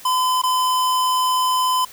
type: tone with dropouts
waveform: square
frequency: 1017 Hz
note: C6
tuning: 50 cents flat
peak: -17 dBFS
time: 0.05-1.85 s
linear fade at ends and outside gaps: 5 ms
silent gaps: 0.418-0.435 s
effects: white hiss -42 dBFS RMS until 1.92 s